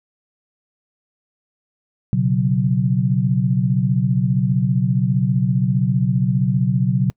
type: chord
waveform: sine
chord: B suspended second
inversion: none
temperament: equal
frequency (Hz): 123.47 / 138.59 / 185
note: B2 / C#3 / F#3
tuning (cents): 0 / 0 / 0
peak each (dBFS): -19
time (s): 2.13-7.1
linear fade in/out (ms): 0
effects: noise-tail reverb RT60 0.1 s tail -26 dB re dry